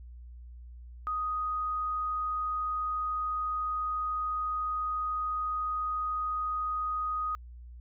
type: tone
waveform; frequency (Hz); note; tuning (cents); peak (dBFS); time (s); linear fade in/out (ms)
sine; 1247; D#6; +3; -29; 1.07-7.35; 0
effects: added 60 Hz sine -44 dBFS peak until 7.8 s